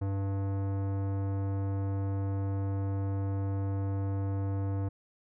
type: tone with tanh clipping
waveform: sine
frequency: 98 Hz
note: G2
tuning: in tune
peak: -31 dBFS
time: 0.01-4.89 s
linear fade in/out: 10 ms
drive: 18 dB
effects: none